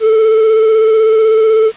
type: tone with vibrato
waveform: triangle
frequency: 440 Hz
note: A4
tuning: in tune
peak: -4 dBFS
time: 0-1.72 s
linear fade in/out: 50 ms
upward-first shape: square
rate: 16 Hz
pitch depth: 22 cents each way
effects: white hiss -34 dBFS RMS until 1.76 s + resampled to 8000 Hz